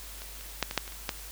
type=clicks; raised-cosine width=0.2 ms; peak=-24 / -28 / -8 / -17 / -7 / -24 / -30 / -11 dBFS; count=8; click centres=0.219 / 0.41 / 0.627 / 0.711 / 0.777 / 0.878 / 0.922 / 1.092 s; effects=added 50 Hz sine -45 dBFS peak until 1.31 s + white hiss -45 dBFS RMS until 1.31 s